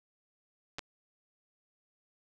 clicks, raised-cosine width 0.2 ms, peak -21 dBFS, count 2, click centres 0.785 / 0.792 s, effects none

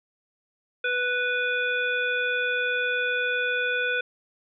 harmonic tone, 493.9 Hz, B4, in tune, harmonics 1 / 3 / 5 / 7, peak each -30 / -25 / -30 / -36 dBFS, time 0.84-4.01 s, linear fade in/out 5 ms, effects none

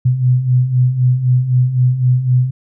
sine beating tone pair, 123.47 / 127.37 Hz, B2 / C3, 0 / -46 cents, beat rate 3.9 Hz, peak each -17 / -11 dBFS, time 0.05-2.51 s, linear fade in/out 10 ms, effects none

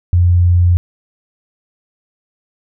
sine tone, 88.1 Hz, F2, 16 cents sharp, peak -7 dBFS, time 0.13-0.77 s, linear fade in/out 0 ms, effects none

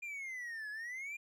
triangle exponential two-way sweep, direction down then up, 2426 to 1676 to 2426 Hz, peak -39 dBFS, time 0.02-1.17 s, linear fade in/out 10 ms, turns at 0.7 s, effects none

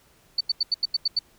sine tone bursts, 4497 Hz, C#8, 24 cents sharp, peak -19 dBFS, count 8, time 0.38-1.191 s, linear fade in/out 5 ms, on 27 ms, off 85 ms, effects pink hiss -59 dBFS RMS until 1.38 s

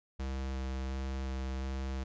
square tone with vibrato, 66 Hz, C2, 16 cents sharp, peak -35 dBFS, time 0.19-2.04 s, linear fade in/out 10 ms, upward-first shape square, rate 1.4 Hz, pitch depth 9 cents each way, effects resampled to 16000 Hz

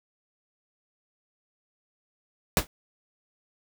pink noise with exponential decay, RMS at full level -17 dBFS, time 2.57-2.67 s, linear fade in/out 1 ms, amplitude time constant 21 ms, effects none

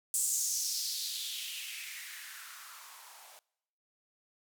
violet noise with band-pass filter sweep, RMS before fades -38 dBFS, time 0.14-3.39 s, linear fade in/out 0 ms, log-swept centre 8200 to 700 Hz, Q 3.5, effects noise-tail reverb RT60 0.9 s tail -25 dB re dry

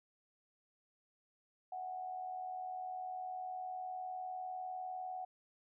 sine tone with amplitude modulation, 740 Hz, F#5, in tune, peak -38 dBFS, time 1.72-5.25 s, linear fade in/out 5 ms, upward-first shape sine, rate 79.9 Hz, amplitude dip 50%, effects none

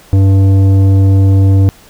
sine tone with tanh clipping, 97 Hz, G2, 18 cents flat, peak -6 dBFS, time 0.13-1.69 s, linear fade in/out 0 ms, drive 11 dB, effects pink hiss -41 dBFS RMS until 1.89 s

